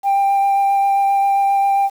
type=tone with vibrato; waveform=sine; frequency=792 Hz; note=G5; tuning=18 cents sharp; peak=-10 dBFS; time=0.03-1.9 s; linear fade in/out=50 ms; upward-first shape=sine; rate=7.5 Hz; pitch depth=9 cents each way; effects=tanh soft clip ceiling -11 dBFS + 7-bit